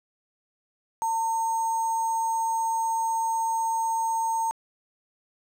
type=tone with sample-and-hold; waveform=sine; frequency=904 Hz; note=A5; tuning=47 cents sharp; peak=-23 dBFS; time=1.02-4.51 s; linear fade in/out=0 ms; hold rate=7350 Hz; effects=low-pass 12000 Hz 12 dB/octave